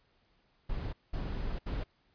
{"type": "noise bursts at uneven times", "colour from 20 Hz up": "brown", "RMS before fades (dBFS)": -35, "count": 3, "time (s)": [[0.69, 0.93], [1.13, 1.59], [1.66, 1.84]], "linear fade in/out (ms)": 10, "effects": ["pink hiss -71 dBFS RMS until 2.14 s", "resampled to 11025 Hz"]}